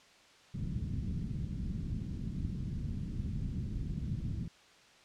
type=low-pass noise; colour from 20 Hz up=white; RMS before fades=-37 dBFS; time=0.54-4.48 s; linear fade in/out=5 ms; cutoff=190 Hz; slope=24 dB/octave; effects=white hiss -60 dBFS RMS until 5.04 s + low-pass 5000 Hz 12 dB/octave